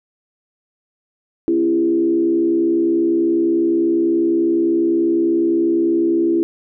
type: tone with frequency modulation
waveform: sine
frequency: 335.3 Hz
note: E4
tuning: 30 cents sharp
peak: -13 dBFS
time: 1.48-6.43 s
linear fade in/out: 0 ms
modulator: 68.3 Hz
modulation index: 0.69
effects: none